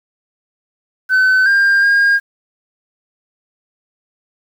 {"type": "tone with pitch steps", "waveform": "sine", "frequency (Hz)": [1519, 1599, 1620], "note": ["F#6", "G6", "G#6"], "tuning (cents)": [45, 34, -43], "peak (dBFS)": -6, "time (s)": [1.09, 2.2], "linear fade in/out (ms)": 50, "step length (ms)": 370, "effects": ["tanh soft clip ceiling -8 dBFS", "7-bit"]}